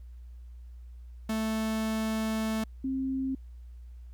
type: tone pair in turn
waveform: 45% pulse / sine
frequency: 220 / 265.1 Hz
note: A3 / C4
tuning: 0 / +23 cents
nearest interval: minor third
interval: 323 cents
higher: second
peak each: -28 dBFS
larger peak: neither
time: 1.29-2.64 / 2.84-3.35 s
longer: first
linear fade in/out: 5 ms
effects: added 60 Hz sine -43 dBFS peak until 4.13 s + pink hiss -73 dBFS RMS until 4.13 s